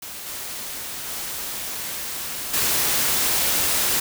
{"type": "noise with level steps", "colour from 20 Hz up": "white", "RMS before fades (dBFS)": [-35, -32, -30, -21], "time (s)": [0.02, 4], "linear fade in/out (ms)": 5, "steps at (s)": [0.26, 1.07, 2.53], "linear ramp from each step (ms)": 10, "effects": []}